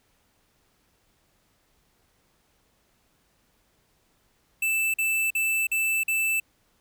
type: tone bursts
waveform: square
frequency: 2645 Hz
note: E7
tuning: 5 cents sharp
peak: -23 dBFS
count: 5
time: 4.62-6.4 s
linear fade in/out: 5 ms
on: 320 ms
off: 45 ms
effects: pink hiss -67 dBFS RMS until 6.8 s